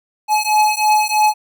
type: beating tone pair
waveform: square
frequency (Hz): 850 / 853.1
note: G#5 / G#5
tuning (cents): +40 / +46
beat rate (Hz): 3.1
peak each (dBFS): -16 / -16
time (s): 0.28-1.34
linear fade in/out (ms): 50
effects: none